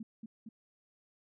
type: tone with echo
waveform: sine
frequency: 222.7 Hz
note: A3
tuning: 21 cents sharp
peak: -40 dBFS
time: 0-0.03 s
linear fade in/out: 5 ms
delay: 230 ms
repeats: 2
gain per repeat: -2 dB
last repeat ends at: 0.49 s
effects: none